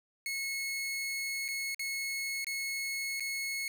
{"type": "tone with dropouts", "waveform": "sawtooth", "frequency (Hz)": 2184, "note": "C#7", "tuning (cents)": -26, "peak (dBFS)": -30, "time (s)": [0.26, 3.68], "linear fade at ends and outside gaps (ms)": 1, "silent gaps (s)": [[1.481, 1.486], [1.746, 1.794], [2.445, 2.468], [3.198, 3.205]], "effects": []}